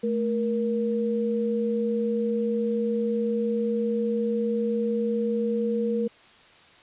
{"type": "tone pair together", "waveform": "sine", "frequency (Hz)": [218.6, 471.6], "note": ["A3", "A#4"], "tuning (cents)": [-11, 20], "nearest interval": "octave + minor second", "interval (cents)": 1331, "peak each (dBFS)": [-26, -25], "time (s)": [0.03, 6.08], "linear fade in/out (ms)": 10, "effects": ["white hiss -53 dBFS RMS until 6.82 s", "resampled to 8000 Hz"]}